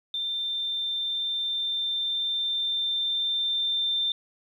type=tone with level ramp; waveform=sine; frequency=3579 Hz; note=A7; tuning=29 cents sharp; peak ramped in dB=-27 to -23 dBFS; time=0.14-4.12 s; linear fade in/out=2 ms; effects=10-bit